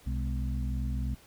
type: harmonic tone with a mistuned harmonic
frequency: 63.4 Hz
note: B1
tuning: 46 cents sharp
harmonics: 1 / 2 / 3 / 4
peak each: -30 / -36 / -40 / -42 dBFS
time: 0.06-1.15 s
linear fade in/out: 10 ms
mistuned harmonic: 3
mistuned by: +140 cents
effects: pink hiss -57 dBFS RMS until 1.26 s